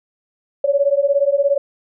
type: beating tone pair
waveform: sine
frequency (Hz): 554.4 / 571.4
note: C#5 / D5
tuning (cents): 0 / -48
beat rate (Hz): 17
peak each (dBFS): -16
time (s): 0.64-1.58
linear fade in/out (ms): 5
effects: none